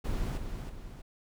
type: noise with echo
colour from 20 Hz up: brown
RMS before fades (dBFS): -32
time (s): 0.04-0.38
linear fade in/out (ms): 10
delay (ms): 320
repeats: 2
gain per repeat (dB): -6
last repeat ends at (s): 1.02
effects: none